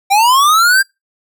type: linear sweep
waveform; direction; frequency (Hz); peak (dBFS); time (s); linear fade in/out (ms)
square; up; 768 to 1608; -8; 0.1-0.83; 20
effects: noise-tail reverb RT60 0.2 s tail -25 dB re dry